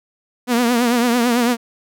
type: tone with vibrato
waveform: sawtooth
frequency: 240 Hz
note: B3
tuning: 49 cents flat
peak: -10 dBFS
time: 0.47-1.57 s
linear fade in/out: 50 ms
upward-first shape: triangle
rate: 9 Hz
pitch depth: 89 cents each way
effects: none